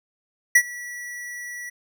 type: tone with ADSR envelope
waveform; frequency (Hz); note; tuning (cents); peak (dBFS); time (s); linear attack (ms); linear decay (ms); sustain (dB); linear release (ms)
square; 1945; B6; -27; -10; 0.55-1.7; 7; 63; -23; 12
effects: none